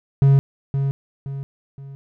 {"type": "tone with echo", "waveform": "triangle", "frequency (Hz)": 137.7, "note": "C#3", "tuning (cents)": -11, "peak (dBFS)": -8, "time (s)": [0.22, 0.39], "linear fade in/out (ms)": 0, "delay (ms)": 520, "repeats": 3, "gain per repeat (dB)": -8, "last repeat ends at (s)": 1.95, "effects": []}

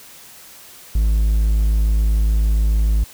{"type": "tone", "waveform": "triangle", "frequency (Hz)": 53.5, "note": "A1", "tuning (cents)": -48, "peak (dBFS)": -11, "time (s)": [0.95, 3.04], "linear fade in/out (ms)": 5, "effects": ["white hiss -42 dBFS RMS until 3.13 s"]}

